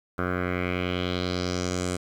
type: tone with low-pass filter sweep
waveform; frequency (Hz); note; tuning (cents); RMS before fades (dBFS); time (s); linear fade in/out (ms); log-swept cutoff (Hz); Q
10% pulse; 90.2; F#2; -44; -28; 0.18-1.97; 10; 1400 to 8500; 3.1
effects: 9-bit